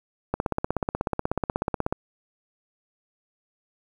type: click train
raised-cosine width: 1 ms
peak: -10 dBFS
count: 27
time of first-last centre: 0.34-1.925 s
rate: 16.4 Hz
effects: 8-bit